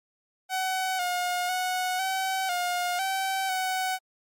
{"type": "tone with pitch steps", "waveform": "sawtooth", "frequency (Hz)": [752, 716, 736, 762, 712, 769, 749], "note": ["F#5", "F5", "F#5", "G5", "F5", "G5", "F#5"], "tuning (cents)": [28, 43, -9, -49, 33, -33, 21], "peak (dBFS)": -22, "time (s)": [0.49, 3.99], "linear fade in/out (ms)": 50, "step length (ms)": 500, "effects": ["MP3 64 kbps"]}